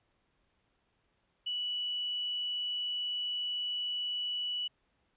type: tone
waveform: sine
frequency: 2951 Hz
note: F#7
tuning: 5 cents flat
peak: -32 dBFS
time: 1.46-4.68 s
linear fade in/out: 10 ms
effects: pink hiss -75 dBFS RMS until 5.16 s + resampled to 8000 Hz